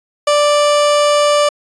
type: tone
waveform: 30% pulse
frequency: 587.3 Hz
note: D5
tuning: in tune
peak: -7 dBFS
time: 0.27-1.49 s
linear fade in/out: 5 ms
effects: resampled to 22050 Hz